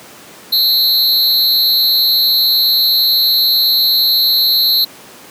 square tone with amplitude modulation, 4086 Hz, C8, 42 cents flat, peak -6 dBFS, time 0.52-4.85 s, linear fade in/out 10 ms, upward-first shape sine, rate 293 Hz, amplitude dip 90%, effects pink hiss -37 dBFS RMS until 5.3 s + high-pass 200 Hz 12 dB/octave

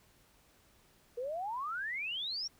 sine exponential sweep, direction up, 466.2 to 5700 Hz, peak -35 dBFS, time 1.17-2.48 s, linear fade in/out 10 ms, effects pink hiss -66 dBFS RMS until 2.59 s

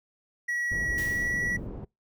triangle tone with pitch glide, 1925 to 1938.4 Hz, B6 to B6, -45 to -33 cents, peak -25 dBFS, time 0.48-1.57 s, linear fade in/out 10 ms, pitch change +12 cents, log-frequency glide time 1.04-1.28 s
pink low-pass noise, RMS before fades -36 dBFS, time 0.71-1.85 s, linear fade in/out 10 ms, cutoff 390 Hz, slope 12 dB/octave
white noise with exponential decay, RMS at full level -40 dBFS, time 0.98-1.67 s, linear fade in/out 0 ms, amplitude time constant 150 ms
effects noise-tail reverb RT60 0.2 s tail -25 dB re dry

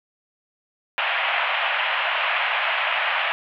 white band-pass noise, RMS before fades -23 dBFS, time 0.98-3.32 s, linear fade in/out 0 ms, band 610 to 3000 Hz, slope 48 dB/octave, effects none

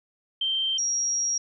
sine tone pair in turn, 3136 / 5654 Hz, G7 / F8, 0 / +20 cents, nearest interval minor seventh, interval 1020 cents, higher second, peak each -23 dBFS, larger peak neither, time 0.41-0.78 / 0.78-1.38 s, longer second, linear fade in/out 5 ms, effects none

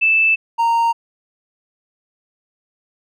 sine / triangle tone pair in turn, 2637 / 926.1 Hz, E7 / A#5, 0 / -12 cents, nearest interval octave + tritone, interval 1812 cents, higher first, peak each -11 dBFS, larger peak neither, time 0.01-0.36 / 0.58-0.93 s, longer neither, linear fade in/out 20 ms, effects none

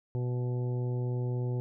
harmonic tone with a mistuned harmonic, 123.7 Hz, B2, 3 cents sharp, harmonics 1 / 2 / 3 / 4 / 5 / 6 / 7, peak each -29 / -43 / -39 / -44 / -54 / -55 / -52 dBFS, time 0.15-1.6 s, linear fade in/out 0 ms, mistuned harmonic 6, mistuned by -24 cents, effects none

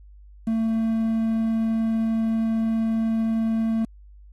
triangle tone with quantisation, 224.2 Hz, A3, 33 cents sharp, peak -18 dBFS, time 0.47-3.85 s, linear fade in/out 5 ms, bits 8, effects added 50 Hz sine -44 dBFS peak until 4.32 s + AAC 32 kbps

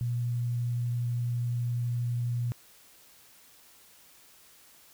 sine tone with vibrato, 120.4 Hz, B2, 44 cents flat, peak -27 dBFS, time 0.01-2.52 s, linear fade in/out 0 ms, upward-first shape triangle, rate 12 Hz, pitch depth 8 cents each way, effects white hiss -57 dBFS RMS until 4.93 s

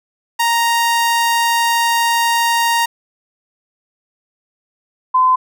sawtooth / sine tone pair in turn, 932.3 / 1024.3 Hz, A#5 / C6, 0 / -37 cents, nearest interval major second, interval 163 cents, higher second, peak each -9 dBFS, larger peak neither, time 0.39-2.86 / 5.14-5.36 s, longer first, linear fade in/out 10 ms, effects none

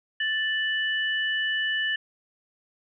sine tone pair together, 1760 / 2960 Hz, A6 / F#7, 0 / 0 cents, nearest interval major sixth, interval 900 cents, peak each -25 / -29 dBFS, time 0.2-1.96 s, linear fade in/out 5 ms, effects none

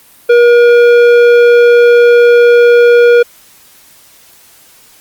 sine tone with tanh clipping, 477.9 Hz, A#4, 43 cents sharp, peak -4 dBFS, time 0.29-3.23 s, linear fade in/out 10 ms, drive 12 dB, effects white hiss -42 dBFS RMS until 5 s + Opus 32 kbps

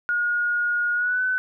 sine tone with pitch glide, 1437 to 1508.4 Hz, F6 to F#6, +49 to +33 cents, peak -20 dBFS, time 0.09-1.38 s, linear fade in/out 0 ms, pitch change +84 cents, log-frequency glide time 0.94-1.23 s, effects none

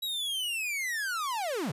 45% pulse linear sweep, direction down, 3897 to 110 Hz, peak -30 dBFS, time 0.02-1.72 s, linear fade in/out 10 ms, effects resampled to 32000 Hz

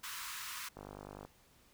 pink high-pass noise, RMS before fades -44 dBFS, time 0.03-0.69 s, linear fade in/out 10 ms, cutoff 970 Hz, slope 96 dB/octave
click train, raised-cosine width 1 ms, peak -33 dBFS, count 25, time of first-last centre 0.77-1.25 s, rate 50 Hz
effects pink hiss -66 dBFS RMS until 1.73 s

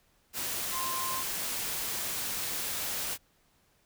sine tone in noise, 1046.5 Hz, C6, in tune, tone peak -34 dBFS, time 0.71-1.24 s, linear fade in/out 50 ms, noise white, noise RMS -34 dBFS, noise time 0.33-3.18 s, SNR -3 dB, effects pink hiss -68 dBFS RMS until 3.85 s

